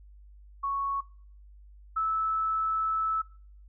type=tone pair in turn; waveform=sine; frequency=1108.7 / 1308.2 Hz; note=C#6 / E6; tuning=0 / -14 cents; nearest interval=minor third; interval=286 cents; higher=second; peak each=-27 / -25 dBFS; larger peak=second; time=0.63-1.01 / 1.96-3.22 s; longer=second; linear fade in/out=10 ms; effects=noise-tail reverb RT60 0.5 s tail -22 dB re dry + added 50 Hz sine -49 dBFS peak until 3.68 s